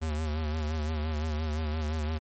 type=tone with vibrato; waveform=square; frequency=77.3 Hz; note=D#2; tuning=11 cents flat; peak=-29 dBFS; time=0.01-2.19 s; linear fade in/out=20 ms; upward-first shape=sine; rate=5.8 Hz; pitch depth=58 cents each way; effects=MP3 32 kbps